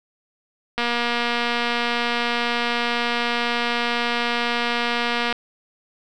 click train, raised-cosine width 0.3 ms, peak -7 dBFS, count 1083, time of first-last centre 0.78-5.326 s, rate 238 Hz, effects none

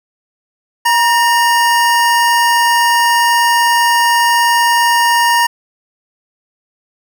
square tone pair together, 949 / 1828.1 Hz, A#5 / A#6, +31 / -34 cents, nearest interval major seventh, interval 1135 cents, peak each -11 / -15 dBFS, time 0.85-5.47 s, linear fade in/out 10 ms, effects none

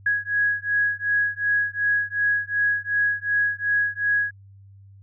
sine beating tone pair, 1661.2 / 1663.9 Hz, G#6 / G#6, 0 / +3 cents, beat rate 2.7 Hz, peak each -23 dBFS, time 0.06-4.31 s, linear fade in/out 5 ms, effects added 98 Hz sine -45 dBFS peak until 5.02 s

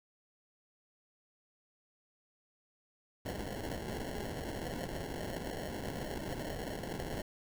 violet noise with sample-and-hold, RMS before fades -40 dBFS, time 3.25-7.22 s, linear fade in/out 5 ms, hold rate 1225 Hz, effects none

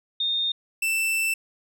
sine / 45% pulse tone pair in turn, 3661 / 2663 Hz, A#7 / E7, -32 / +17 cents, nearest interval tritone, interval 551 cents, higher first, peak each -22 dBFS, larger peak neither, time 0.2-0.52 / 0.82-1.34 s, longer second, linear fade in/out 5 ms, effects none

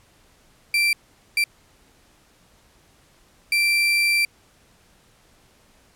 35% pulse tone bursts at uneven times, 2351 Hz, D7, 1 cent sharp, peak -15 dBFS, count 3, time 0.74-0.93 / 1.37-1.44 / 3.52-4.25 s, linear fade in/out 2 ms, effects pink hiss -57 dBFS RMS until 5.95 s + low-pass 12000 Hz 12 dB/octave

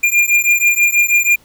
square beating tone pair, 2402 / 2408.2 Hz, D7 / D7, +38 / +43 cents, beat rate 6.2 Hz, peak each -14 dBFS, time 0.03-1.36 s, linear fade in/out 10 ms, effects pink hiss -50 dBFS RMS until 1.44 s

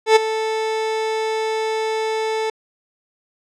30% pulse tone with ADSR envelope, 440 Hz, A4, in tune, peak -4 dBFS, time 0.06-2.5 s, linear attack 100 ms, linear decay 15 ms, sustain -13 dB, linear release 4 ms, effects low-pass 6000 Hz 12 dB/octave

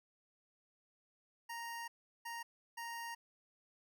25% pulse tone bursts at uneven times, 932.3 Hz, A#5, in tune, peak -39 dBFS, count 3, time 1.49-1.88 / 2.25-2.43 / 2.77-3.15 s, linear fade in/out 10 ms, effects none

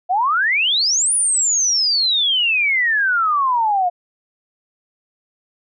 sine exponential two-way sweep, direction up then down, 694 to 9890 to 694 Hz, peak -14 dBFS, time 0.09-3.9 s, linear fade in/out 20 ms, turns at 1.14 s, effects none

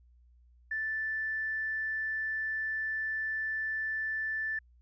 triangle tone with hard clipping, 1760 Hz, A6, in tune, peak -31 dBFS, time 0.71-4.59 s, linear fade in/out 5 ms, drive 3 dB, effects added 60 Hz sine -58 dBFS peak until 4.81 s + resampled to 16000 Hz

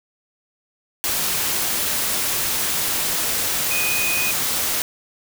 sine tone in noise, 2489 Hz, D#7, in tune, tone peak -22 dBFS, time 3.71-4.31 s, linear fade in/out 0 ms, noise white, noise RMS -22 dBFS, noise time 1.04-4.82 s, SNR -3 dB, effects none

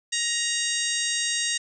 harmonic tone, 940 Hz, A#5, 14 cents sharp, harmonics 2 / 3 / 4 / 5 / 6 / 7 / 8 / 9, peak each -31 / -32 / -30 / -35 / -34 / -30 / -35 / -33 dBFS, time 0.12-1.58 s, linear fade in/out 10 ms, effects none

